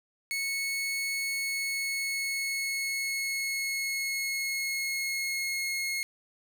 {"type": "tone with pitch glide", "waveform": "sawtooth", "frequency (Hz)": [2202, 2162], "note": ["C#7", "C#7"], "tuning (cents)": [-12, -44], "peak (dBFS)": -26, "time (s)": [0.31, 6.03], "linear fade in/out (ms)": 0, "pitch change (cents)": -32, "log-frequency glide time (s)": [1.13, 5.71], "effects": []}